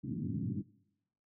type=band-pass noise; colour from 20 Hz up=pink; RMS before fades=-37 dBFS; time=0.03-0.63 s; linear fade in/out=20 ms; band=100 to 300 Hz; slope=48 dB/octave; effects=noise-tail reverb RT60 0.9 s tail -23 dB re dry